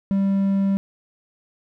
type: tone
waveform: triangle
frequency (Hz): 196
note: G3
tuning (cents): 0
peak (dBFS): -15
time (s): 0.11-0.77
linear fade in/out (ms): 0
effects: none